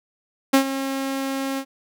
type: tone with ADSR envelope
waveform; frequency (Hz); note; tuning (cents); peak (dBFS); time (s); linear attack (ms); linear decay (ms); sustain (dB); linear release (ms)
sawtooth; 270.3; C#4; -44; -7; 0.53-1.65; 12; 92; -13; 69
effects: none